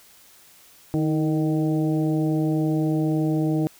harmonic tone with a mistuned harmonic, 153.9 Hz, D#3, 19 cents flat, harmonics 1 / 2 / 3 / 4 / 5, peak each -23 / -22 / -32 / -34 / -37 dBFS, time 0.94-3.67 s, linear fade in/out 0 ms, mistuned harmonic 2, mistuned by +45 cents, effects white hiss -52 dBFS RMS until 3.79 s

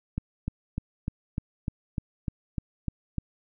click train, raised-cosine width 5 ms, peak -16 dBFS, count 11, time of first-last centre 0.18-3.183 s, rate 3.33 Hz, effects none

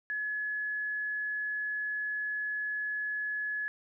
sine tone, 1700 Hz, G#6, 40 cents sharp, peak -31 dBFS, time 0.1-3.68 s, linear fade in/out 0 ms, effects none

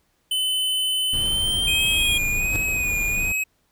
square tone with pitch glide, 3031 to 3267 Hz, F#7 to G#7, +41 to -29 cents, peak -21 dBFS, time 0.31-2.18 s, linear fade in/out 5 ms, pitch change +130 cents, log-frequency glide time 1.12-2.06 s
brown noise, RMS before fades -30 dBFS, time 1.13-3.32 s, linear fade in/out 2 ms
square tone with vibrato, 2489 Hz, D#7, in tune, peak -22 dBFS, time 1.67-3.44 s, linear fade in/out 10 ms, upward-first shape sine, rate 1.3 Hz, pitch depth 44 cents each way
square tone with exponential growth, 100.9 Hz, G#2, 49 cents flat, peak -22 dBFS, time 2.45-2.56 s, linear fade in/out 0 ms, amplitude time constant 23 ms
effects pink hiss -67 dBFS RMS until 3.71 s

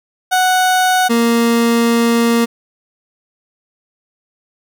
30% pulse tone pair in turn, 740 / 233.1 Hz, F#5 / A#3, 0 / 0 cents, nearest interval octave + minor sixth, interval 2000 cents, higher first, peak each -8 dBFS, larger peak neither, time 0.31-1.09 / 1.09-2.46 s, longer second, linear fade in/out 20 ms, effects none

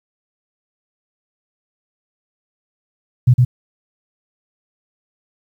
sine tone with echo, 124.2 Hz, B2, 10 cents sharp, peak -6 dBFS, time 3.27-3.34 s, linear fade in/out 10 ms, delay 110 ms, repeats 1, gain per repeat -2 dB, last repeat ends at 3.45 s, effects 8-bit

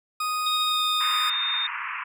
40% pulse tone, 1244.5 Hz, D#6, in tune, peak -24 dBFS, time 0.2-1.3 s, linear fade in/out 5 ms
sine tone with pitch glide, 3720 to 3652 Hz, A#7 to A#7, -4 to -36 cents, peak -24 dBFS, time 0.46-1.67 s, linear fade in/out 5 ms, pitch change -32 cents, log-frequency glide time 0.66-0.82 s
pink band-pass noise, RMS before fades -32 dBFS, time 1-2.04 s, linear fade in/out 10 ms, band 960 to 2700 Hz, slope 96 dB/octave
effects none

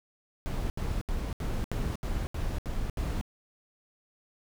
brown noise bursts, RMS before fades -31 dBFS, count 9, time 0.46-3.212 s, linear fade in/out 0 ms, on 240 ms, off 74 ms, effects none

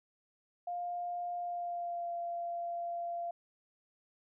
sine tone with pitch glide, 704 to 689.1 Hz, F5 to F5, +14 to -23 cents, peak -35 dBFS, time 0.67-3.31 s, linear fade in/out 5 ms, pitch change -37 cents, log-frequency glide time 1.37-2.13 s, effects none

